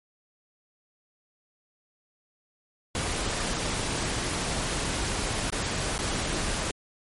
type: noise with dropouts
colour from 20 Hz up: pink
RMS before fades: -29 dBFS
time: 2.95-6.71 s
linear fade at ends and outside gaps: 1 ms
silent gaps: 5.502-5.524 / 5.98-5.989 s
effects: MP3 48 kbps